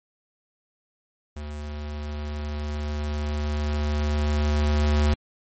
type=tone with level ramp; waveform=square; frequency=74.4 Hz; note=D2; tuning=23 cents sharp; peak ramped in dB=-33 to -18 dBFS; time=1.36-5.14 s; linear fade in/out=5 ms; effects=MP3 32 kbps